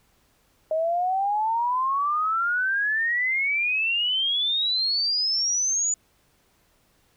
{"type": "exponential sweep", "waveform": "sine", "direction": "up", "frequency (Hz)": [622.3, 7000], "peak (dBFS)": -21, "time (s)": [0.71, 5.94], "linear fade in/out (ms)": 2, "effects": ["pink hiss -64 dBFS RMS until 7.16 s"]}